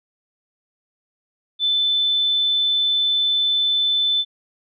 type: tone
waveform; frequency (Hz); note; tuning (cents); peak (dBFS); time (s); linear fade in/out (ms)
sine; 3520; A7; 0; -16; 1.59-4.25; 50
effects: none